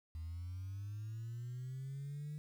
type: linear sweep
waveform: sine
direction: up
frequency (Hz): 78.5 to 151.5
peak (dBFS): -40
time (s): 0.15-2.38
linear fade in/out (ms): 0
effects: tanh soft clip ceiling -38 dBFS + 11-bit